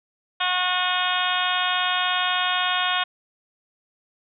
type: harmonic tone with a mistuned harmonic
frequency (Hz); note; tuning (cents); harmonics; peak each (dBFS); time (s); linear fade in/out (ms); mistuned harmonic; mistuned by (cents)
363.6; F#4; -30; 2 / 3 / 4 / 5 / 6 / 7 / 8 / 9 / 10; -28 / -27 / -27 / -32 / -35 / -31 / -30 / -28 / -30; 0.4-3.04; 10; 7; -21
effects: none